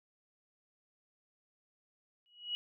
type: tone with exponential growth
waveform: sine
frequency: 2913 Hz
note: F#7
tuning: 28 cents flat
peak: -31 dBFS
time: 2.26-2.55 s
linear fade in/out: 0 ms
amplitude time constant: 62 ms
effects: none